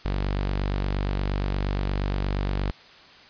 sawtooth tone, 48.52 Hz, G1, 17 cents flat, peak -20 dBFS, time 0.05-2.71 s, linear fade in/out 0 ms, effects white hiss -49 dBFS RMS until 3.29 s + resampled to 11025 Hz

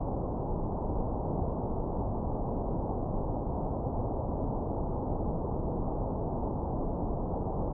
pink low-pass noise, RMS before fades -32 dBFS, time 0-7.73 s, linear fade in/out 10 ms, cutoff 940 Hz, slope 48 dB/octave, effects none

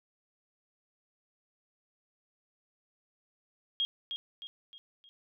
sine tone with echo, 3255 Hz, G#7, 36 cents flat, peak -27 dBFS, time 3.8-3.85 s, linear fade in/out 0 ms, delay 310 ms, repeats 4, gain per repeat -7 dB, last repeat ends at 5.09 s, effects none

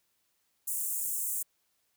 pink high-pass noise, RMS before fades -33 dBFS, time 0.67-1.43 s, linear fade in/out 10 ms, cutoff 7400 Hz, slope 48 dB/octave, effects white hiss -75 dBFS RMS until 1.96 s

